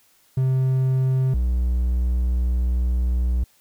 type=tone pair in turn; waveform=triangle; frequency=130.81 / 61.34 Hz; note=C3 / B1; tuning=0 / -11 cents; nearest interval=octave + minor second; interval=1311 cents; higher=first; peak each=-15 / -16 dBFS; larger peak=first; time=0.37-1.34 / 1.34-3.44 s; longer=second; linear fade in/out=5 ms; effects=white hiss -59 dBFS RMS until 3.6 s